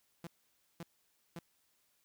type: tone bursts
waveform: sawtooth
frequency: 169.2 Hz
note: E3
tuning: 45 cents sharp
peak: -39 dBFS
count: 3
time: 0.24-1.39 s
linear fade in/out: 2 ms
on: 30 ms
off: 530 ms
effects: white hiss -75 dBFS RMS until 2.04 s